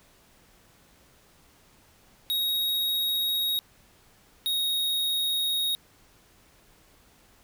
square tone pair in turn, 3777 / 3755 Hz, A#7 / A#7, +22 / +12 cents, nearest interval unison, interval 10 cents, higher first, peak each -25 / -25 dBFS, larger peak neither, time 2.3-3.59 / 4.46-5.75 s, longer neither, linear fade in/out 0 ms, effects pink hiss -59 dBFS RMS until 7.43 s

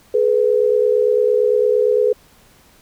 sine tone pair together, 425.1 / 493.9 Hz, G#4 / B4, +40 / 0 cents, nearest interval minor third, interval 260 cents, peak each -15 dBFS, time 0.14-2.13 s, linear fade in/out 5 ms, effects pink hiss -51 dBFS RMS until 2.81 s

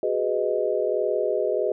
sine chord, G# minor seventh, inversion third, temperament just, 373.8 / 415.3 / 498.4 / 623 Hz, F#4 / G#4 / B4 / D#5, +18 / 0 / +16 / +2 cents, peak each -28 / -26 / -27 / -26 dBFS, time 0.03-1.72 s, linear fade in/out 2 ms, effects none

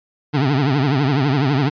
25% pulse tone with vibrato, 138.59 Hz, C#3, in tune, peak -11 dBFS, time 0.33-1.7 s, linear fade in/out 20 ms, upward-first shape triangle, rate 12 Hz, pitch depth 180 cents each way, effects resampled to 11025 Hz

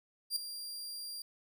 sawtooth tone with ADSR envelope, 4765 Hz, D8, 24 cents sharp, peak -26 dBFS, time 0.3-1.22 s, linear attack 62 ms, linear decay 4 ms, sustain -12 dB, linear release 3 ms, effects none

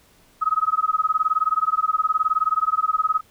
sine tone with tremolo, 1271 Hz, D#6, 36 cents sharp, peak -14 dBFS, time 0.41-3.21 s, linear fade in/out 20 ms, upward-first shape sine, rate 19 Hz, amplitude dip 100%, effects pink hiss -56 dBFS RMS until 3.3 s

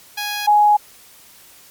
10% pulse / sine tone pair in turn, 829 / 834.3 Hz, G#5 / G#5, -3 / +8 cents, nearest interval unison, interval 11 cents, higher second, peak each -14 / -9 dBFS, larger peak second, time 0.17-0.47 / 0.47-0.77 s, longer neither, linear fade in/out 10 ms, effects white hiss -46 dBFS RMS until 1.7 s + MP3 96 kbps

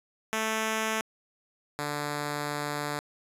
5% pulse tone pair in turn, 220 / 146.83 Hz, A3 / D3, 0 / 0 cents, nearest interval perfect fifth, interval 700 cents, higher first, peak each -16 / -19 dBFS, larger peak first, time 0.33-1.01 / 1.79-2.99 s, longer second, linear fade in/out 0 ms, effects resampled to 32000 Hz

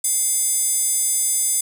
square tone with high-pass filter, 705 Hz, F5, 16 cents sharp, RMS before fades -20 dBFS, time 0.04-1.61 s, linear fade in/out 5 ms, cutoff 8500 Hz, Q 5, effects none

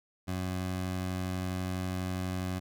20% pulse tone, 92.2 Hz, F#2, 6 cents flat, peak -27 dBFS, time 0.27-2.6 s, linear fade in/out 20 ms, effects none

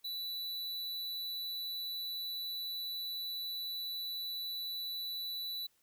square tone, 3962 Hz, B7, 5 cents sharp, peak -38 dBFS, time 0.04-5.67 s, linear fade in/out 10 ms, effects white hiss -73 dBFS RMS until 5.82 s

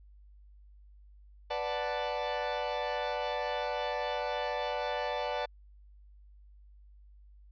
40% pulse chord, B minor seventh, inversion none, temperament equal, 493.9 / 587.3 / 740 / 880 Hz, B4 / D5 / F#5 / A5, 0 / 0 / 0 / 0 cents, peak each -37 / -35 / -38 / -36 dBFS, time 1.5-5.46 s, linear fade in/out 10 ms, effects added 50 Hz sine -53 dBFS peak until 7.51 s + resampled to 11025 Hz

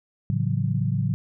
sine chord, F# minor seventh, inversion first, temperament equal with one note detuned, 110 / 138.59 / 167.79 / 185 Hz, A2 / C#3 / E3 / F#3, 0 / 0 / +31 / 0 cents, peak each -25 / -25 / -30 / -29 dBFS, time 0.3-1.14 s, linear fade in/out 0 ms, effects none

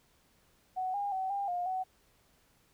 sine tone with pitch steps, 745 / 809 / 758 / 800 / 710 / 749 Hz, F#5 / G#5 / F#5 / G5 / F5 / F#5, +12 / -46 / +42 / +35 / +28 / +21 cents, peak -31 dBFS, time 0.76-1.84 s, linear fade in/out 20 ms, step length 180 ms, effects pink hiss -68 dBFS RMS until 2.73 s

